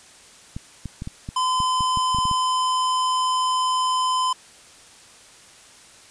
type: clicks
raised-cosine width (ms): 5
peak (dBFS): -18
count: 12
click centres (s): 0.565 / 0.857 / 1.021 / 1.074 / 1.289 / 1.603 / 1.807 / 1.973 / 2.147 / 2.186 / 2.254 / 2.313
type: tone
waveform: square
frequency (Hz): 1021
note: C6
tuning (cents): -43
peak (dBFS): -20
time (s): 1.36-4.33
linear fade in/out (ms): 5
effects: white hiss -48 dBFS RMS until 6.1 s + resampled to 22050 Hz